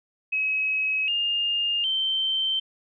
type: tone with pitch steps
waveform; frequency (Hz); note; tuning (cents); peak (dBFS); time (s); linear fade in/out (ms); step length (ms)
sine; 2556 / 2820 / 3111; D#7 / F7 / G7; +46 / +16 / -14; -22; 0.32-2.6; 10; 760
effects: none